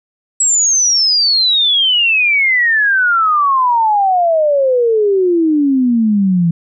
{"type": "exponential sweep", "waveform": "sine", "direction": "down", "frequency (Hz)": [7830, 164.5], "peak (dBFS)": -9, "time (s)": [0.4, 6.51], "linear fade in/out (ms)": 5, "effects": []}